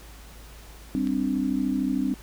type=chord; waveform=sine; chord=G suspended fourth; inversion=none; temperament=equal with one note detuned; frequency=196 / 260.3 / 293.7 Hz; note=G3 / C4 / D4; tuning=0 / -9 / 0 cents; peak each=-29 / -25 / -28 dBFS; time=0.95-2.14 s; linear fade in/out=0 ms
type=click; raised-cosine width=0.2 ms; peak=-25 dBFS; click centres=1.072 s
effects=added 54 Hz sine -44 dBFS peak until 2.22 s + pink hiss -49 dBFS RMS until 2.22 s